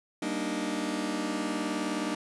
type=chord; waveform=sawtooth; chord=Eb major seventh; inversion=first; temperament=just; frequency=194.45 / 233.3 / 291.7 / 311.1 Hz; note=G3 / Bb3 / D4 / Eb4; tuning=-14 / +2 / -12 / 0 cents; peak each=-33 / -32 / -30 / -30 dBFS; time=0.22-2.15 s; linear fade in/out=5 ms; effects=resampled to 24000 Hz + 10-bit